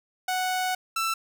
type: tone pair in turn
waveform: sawtooth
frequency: 740 / 1332.3 Hz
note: F#5 / E6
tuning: 0 / +18 cents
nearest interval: minor seventh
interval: 1018 cents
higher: second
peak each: -21 dBFS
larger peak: neither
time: 0.28-0.75 / 0.96-1.14 s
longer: first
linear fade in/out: 5 ms
effects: none